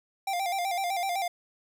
square tone with vibrato, 741 Hz, F#5, 2 cents sharp, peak -28 dBFS, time 0.27-1.28 s, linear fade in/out 5 ms, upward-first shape square, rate 7.9 Hz, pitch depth 91 cents each way, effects none

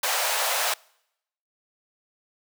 pink high-pass noise, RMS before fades -25 dBFS, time 0.03-0.74 s, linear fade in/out 5 ms, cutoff 540 Hz, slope 48 dB/octave, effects noise-tail reverb RT60 0.8 s tail -26 dB re dry

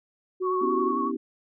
sine tone, 370 Hz, F#4, in tune, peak -25 dBFS, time 0.4-0.92 s, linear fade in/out 20 ms
sine tone with vibrato, 1108.7 Hz, C#6, in tune, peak -26 dBFS, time 0.42-1.12 s, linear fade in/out 50 ms, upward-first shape sine, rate 11 Hz, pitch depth 34 cents each way
sine chord, C# half-diminished seventh, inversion third, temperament equal with one note detuned, 246.9 / 277.2 / 324.5 / 392 Hz, B3 / C#4 / E4 / G4, 0 / 0 / -27 / 0 cents, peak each -31 / -32 / -32 / -33 dBFS, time 0.61-1.17 s, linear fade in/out 10 ms
effects none

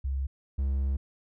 sine / triangle tone pair in turn, 67.4 / 67.91 Hz, C#2 / C#2, -48 / -35 cents, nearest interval unison, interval 13 cents, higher second, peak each -27 / -23 dBFS, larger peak second, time 0.04-0.27 / 0.58-0.97 s, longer second, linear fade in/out 10 ms, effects none

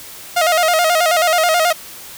sawtooth tone with vibrato, 670 Hz, E5, 28 cents sharp, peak -8 dBFS, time 0.36-1.73 s, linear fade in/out 10 ms, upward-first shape square, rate 9.3 Hz, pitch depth 92 cents each way, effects white hiss -35 dBFS RMS until 2.17 s

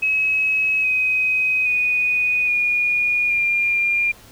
sine tone with pitch steps, 2561 / 2520 / 2479 / 2440 / 2401 Hz, D#7 / D#7 / D#7 / D#7 / D7, +49 / +21 / -7 / -34 / +38 cents, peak -16 dBFS, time 0.02-4.12 s, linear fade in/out 10 ms, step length 820 ms, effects pink hiss -46 dBFS RMS until 4.31 s

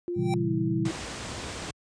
sine tone with pitch glide, 350 to 326.6 Hz, F4 to E4, +4 to -16 cents, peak -28 dBFS, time 0.08-0.91 s, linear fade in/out 0 ms, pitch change -120 cents, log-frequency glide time 0.35-0.53 s
square tone with exponential growth, 778 Hz, G5, 13 cents flat, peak -28 dBFS, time 0.14-0.34 s, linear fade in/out 1 ms, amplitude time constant 43 ms
sine chord, A# diminished seventh, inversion none, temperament equal with one note detuned, 116.54 / 136.21 / 164.81 / 196 Hz, A#2 / C#3 / E3 / G3, 0 / -30 / 0 / 0 cents, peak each -31 dBFS, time 0.16-0.89 s, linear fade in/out 10 ms
pink low-pass noise, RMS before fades -36 dBFS, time 0.85-1.71 s, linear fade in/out 5 ms, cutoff 9000 Hz, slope 48 dB/octave
effects high-pass 60 Hz 12 dB/octave + resampled to 22050 Hz

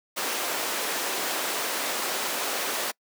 pink high-pass noise, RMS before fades -29 dBFS, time 0.16-2.92 s, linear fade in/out 20 ms, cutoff 410 Hz, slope 12 dB/octave, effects noise-tail reverb RT60 0.1 s tail -26 dB re dry + high-pass 200 Hz 12 dB/octave

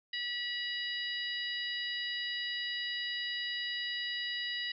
harmonic tone, 970 Hz, B5, 31 cents flat, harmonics 2 / 3 / 4 / 5, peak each -38 / -39 / -40 / -43 dBFS, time 0.13-4.72 s, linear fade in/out 5 ms, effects none

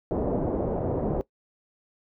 white low-pass noise, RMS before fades -27 dBFS, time 0.11-1.21 s, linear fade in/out 0 ms, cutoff 600 Hz, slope 24 dB/octave, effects noise-tail reverb RT60 0.1 s tail -19 dB re dry

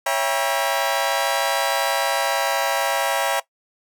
sawtooth chord, C# diminished seventh, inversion none, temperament just, 554.4 / 665.2 / 798.3 / 957.9 Hz, C#5 / E5 / G5 / Bb5, 0 / +16 / +31 / +47 cents, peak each -21 dBFS, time 0.06-3.4 s, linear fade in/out 5 ms, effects noise-tail reverb RT60 0.1 s tail -18 dB re dry

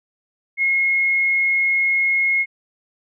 sine tone, 2160 Hz, C#7, 45 cents flat, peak -15 dBFS, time 0.57-2.46 s, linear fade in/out 50 ms, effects none

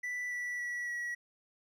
triangle tone with pitch steps, 1975.5 / 1958.5 / 1941.6 / 1924.8 Hz, B6 / B6 / B6 / B6, 0 / -15 / -30 / -45 cents, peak -33 dBFS, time 0.03-1.15 s, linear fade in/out 10 ms, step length 280 ms, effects none

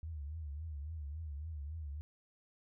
sine tone with vibrato, 76 Hz, D#2, 40 cents flat, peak -40 dBFS, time 0.03-2.01 s, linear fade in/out 0 ms, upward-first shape triangle, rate 3.6 Hz, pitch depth 160 cents each way, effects none

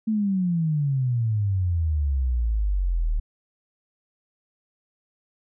sine exponential sweep, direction down, 223.6 to 37.12 Hz, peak -20 dBFS, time 0.07-3.2 s, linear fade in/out 10 ms, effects none

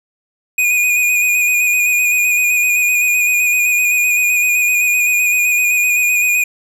square tone with vibrato, 2464 Hz, D#7, 17 cents flat, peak -12 dBFS, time 0.58-6.44 s, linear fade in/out 5 ms, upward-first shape square, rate 7.8 Hz, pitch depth 22 cents each way, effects none

